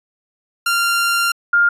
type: tone pair in turn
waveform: sawtooth / sine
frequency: 1388 / 1406.6 Hz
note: F6 / F6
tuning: -11 / +12 cents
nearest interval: unison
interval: 23 cents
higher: second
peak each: -11 / -10 dBFS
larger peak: second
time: 0.66-1.32 / 1.53-1.69 s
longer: first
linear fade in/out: 5 ms
effects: resampled to 32000 Hz